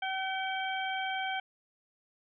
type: harmonic tone with a mistuned harmonic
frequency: 763 Hz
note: G5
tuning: 47 cents flat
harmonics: 1 / 2 / 3 / 4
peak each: -34 / -37 / -39 / -40 dBFS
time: 0.02-1.4 s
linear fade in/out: 5 ms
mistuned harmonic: 4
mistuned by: +63 cents
effects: none